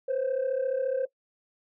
sine tone pair together, 498.6 / 533 Hz, B4 / C5, +16 / +32 cents, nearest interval minor second, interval 116 cents, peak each -28 / -25 dBFS, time 0.08-1.06 s, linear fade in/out 10 ms, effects noise-tail reverb RT60 0.1 s tail -20 dB re dry + tanh soft clip ceiling -22 dBFS

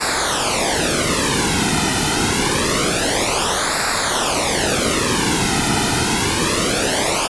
pink noise with flanger, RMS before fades -18 dBFS, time 0-7.28 s, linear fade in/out 20 ms, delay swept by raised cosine 0.32 to 1.82 ms, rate 0.26 Hz, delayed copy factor -0.8, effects resampled to 24000 Hz

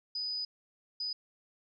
sine tone bursts at uneven times, 4978 Hz, D#8, in tune, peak -33 dBFS, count 2, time 0.15-0.45 / 1-1.13 s, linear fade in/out 5 ms, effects none

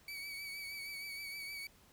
30% pulse tone with vibrato, 2268 Hz, C#7, 39 cents sharp, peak -40 dBFS, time 0.08-1.67 s, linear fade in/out 2 ms, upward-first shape triangle, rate 6.4 Hz, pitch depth 42 cents each way, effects pink hiss -65 dBFS RMS until 1.92 s

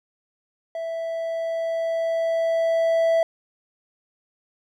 triangle tone with level ramp, 659.3 Hz, E5, in tune, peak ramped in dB -25 to -14 dBFS, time 0.75-3.23 s, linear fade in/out 2 ms, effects none

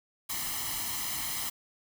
white noise with comb filter, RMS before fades -34 dBFS, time 0.29-1.5 s, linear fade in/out 10 ms, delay 0.98 ms, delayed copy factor +0.75, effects none

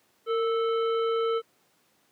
harmonic tone with a mistuned harmonic, 438.4 Hz, A4, 6 cents flat, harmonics 1 / 3 / 5 / 7 / 9, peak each -24 / -31 / -46 / -41 / -51 dBFS, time 0.26-1.42 s, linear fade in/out 50 ms, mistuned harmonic 1, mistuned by +73 cents, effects pink hiss -66 dBFS RMS until 2.11 s + high-pass 200 Hz 12 dB/octave

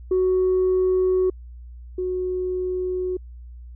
sine tone pair in turn, 370.9 / 366.9 Hz, F#4 / F#4, +4 / -15 cents, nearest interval unison, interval 19 cents, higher first, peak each -15 / -22 dBFS, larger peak first, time 0.11-1.3 / 1.98-3.17 s, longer neither, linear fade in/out 5 ms, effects tanh soft clip ceiling -14 dBFS + added 60 Hz sine -37 dBFS peak until 3.75 s

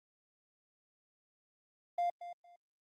triangle tone with echo, 698.5 Hz, F5, in tune, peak -27 dBFS, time 1.98-2.1 s, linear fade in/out 5 ms, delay 230 ms, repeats 2, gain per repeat -14 dB, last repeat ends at 2.56 s, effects tanh soft clip ceiling -25 dBFS + Opus 32 kbps

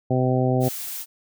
harmonic tone, 128.1 Hz, C3, 36 cents flat, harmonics 1 / 2 / 3 / 4 / 5 / 6, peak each -21 / -24 / -26 / -27 / -28 / -29 dBFS, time 0.1-0.69 s, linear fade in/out 10 ms
blue noise, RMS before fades -32 dBFS, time 0.6-1.06 s, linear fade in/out 50 ms
effects none

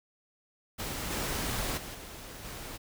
pink noise with level steps, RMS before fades -36 / -33 / -42 / -45 / -42 dBFS, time 0.78-2.78 s, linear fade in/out 20 ms, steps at 1.1 / 1.77 / 1.94 / 2.44 s, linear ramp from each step 10 ms, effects none

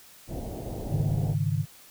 pink low-pass noise, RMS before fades -35 dBFS, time 0.27-1.36 s, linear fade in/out 50 ms, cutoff 770 Hz, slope 48 dB/octave
sine chord, Ab suspended fourth, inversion none, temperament equal, 103.83 / 138.59 / 155.56 Hz, Ab2 / Db3 / Eb3, 0 / 0 / 0 cents, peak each -28 dBFS, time 0.89-1.66 s, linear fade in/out 50 ms
effects white hiss -52 dBFS RMS until 1.9 s

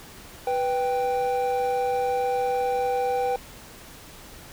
triangle tone pair together, 493.9 / 784 Hz, B4 / G5, 0 / 0 cents, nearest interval minor sixth, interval 800 cents, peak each -23 dBFS, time 0.47-3.36 s, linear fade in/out 2 ms, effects pink hiss -45 dBFS RMS until 4.52 s

